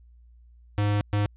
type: tone bursts at uneven times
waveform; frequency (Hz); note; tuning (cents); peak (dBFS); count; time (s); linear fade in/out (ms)
square; 103.2; G#2; -10; -22; 2; 0.78-1.01 / 1.13-1.26; 0
effects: added 59 Hz sine -50 dBFS peak until 1.36 s + resampled to 8000 Hz